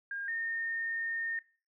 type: tone pair in turn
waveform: sine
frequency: 1614 / 1829.5 Hz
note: G#6 / A#6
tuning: -50 / -33 cents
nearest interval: major second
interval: 217 cents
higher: second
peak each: -35 / -32 dBFS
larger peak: second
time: 0.11-0.28 / 0.28-1.39 s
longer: second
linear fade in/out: 2 ms
effects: noise-tail reverb RT60 0.4 s tail -19 dB re dry